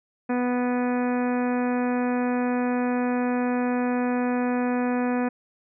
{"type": "harmonic tone", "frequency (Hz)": 246.9, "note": "B3", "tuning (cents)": 0, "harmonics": [1, 2, 3, 4, 5, 6, 7, 8, 9, 10], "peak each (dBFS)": [-23, -29, -32, -36, -40, -39, -39, -45, -47, -43], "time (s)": [0.29, 5.29], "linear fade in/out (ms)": 10, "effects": []}